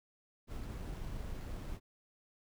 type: noise with sample-and-hold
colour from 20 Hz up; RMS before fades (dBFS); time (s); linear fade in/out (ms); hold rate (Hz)
brown; -42; 0.47-1.8; 50; 8820
effects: none